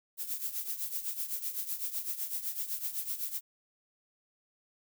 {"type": "noise with tremolo", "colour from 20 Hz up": "violet", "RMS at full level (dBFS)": -33, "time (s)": [0.17, 3.41], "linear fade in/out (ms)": 50, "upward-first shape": "triangle", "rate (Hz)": 7.9, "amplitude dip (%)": 80, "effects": []}